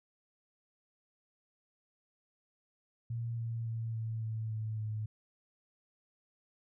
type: tone with pitch steps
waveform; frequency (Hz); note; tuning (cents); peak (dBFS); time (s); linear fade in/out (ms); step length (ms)
sine; 116.54 / 115.07 / 113.62 / 112.18 / 110.76 / 109.37 / 107.98; A#2 / A#2 / A#2 / A2 / A2 / A2 / A2; 0 / -22 / -44 / +34 / +12 / -10 / -32; -34; 3.1-5.06; 5; 280
effects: none